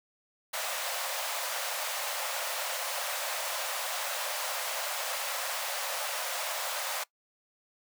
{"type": "high-pass noise", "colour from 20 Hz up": "pink", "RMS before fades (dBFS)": -34, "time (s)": [0.53, 7.04], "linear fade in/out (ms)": 10, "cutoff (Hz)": 520, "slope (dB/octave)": 96, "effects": ["noise-tail reverb RT60 0.1 s tail -21 dB re dry"]}